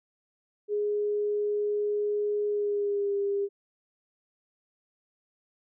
sine tone with pitch glide, 415.3 to 401.2 Hz, G#4 to G4, 0 to +40 cents, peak -25 dBFS, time 0.68-3.49 s, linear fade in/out 50 ms, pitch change -60 cents, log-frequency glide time 2.48-3.15 s, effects none

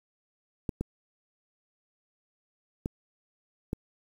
clicks, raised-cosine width 3 ms, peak -17 dBFS, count 4, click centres 0.692 / 0.81 / 2.859 / 3.731 s, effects 8-bit

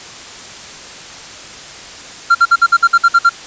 triangle tone bursts, 1380 Hz, F6, 21 cents flat, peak -3 dBFS, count 10, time 2.3-3.295 s, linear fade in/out 10 ms, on 50 ms, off 55 ms, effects white hiss -32 dBFS RMS until 3.46 s + resampled to 16000 Hz

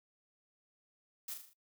blue noise with echo, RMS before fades -42 dBFS, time 1.28-1.34 s, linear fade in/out 5 ms, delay 39 ms, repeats 5, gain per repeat -5 dB, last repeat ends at 1.535 s, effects noise-tail reverb RT60 0.1 s tail -21 dB re dry

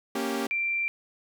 sawtooth chord, G diminished, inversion first, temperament equal, 233.1 / 277.2 / 392 Hz, Bb3 / Db4 / G4, 0 / 0 / 0 cents, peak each -28 dBFS, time 0.15-0.47 s, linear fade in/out 5 ms
sine tone, 2358 Hz, D7, 6 cents sharp, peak -25 dBFS, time 0.51-0.88 s, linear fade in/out 0 ms
effects none

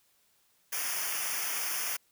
white noise with comb filter, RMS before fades -33 dBFS, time 0.72-1.97 s, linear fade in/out 10 ms, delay 0.25 ms, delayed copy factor -0.95, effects white hiss -69 dBFS RMS until 2.11 s

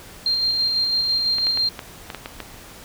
sine tone with tremolo, 4186 Hz, C8, in tune, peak -17 dBFS, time 0.26-1.69 s, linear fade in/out 2 ms, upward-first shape square, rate 6 Hz, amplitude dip 25%
clicks, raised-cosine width 0.3 ms, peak -14 dBFS, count 8, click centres 1.384 / 1.469 / 1.574 / 1.792 / 2.102 / 2.147 / 2.259 / 2.403 s
effects pink hiss -42 dBFS RMS until 2.84 s

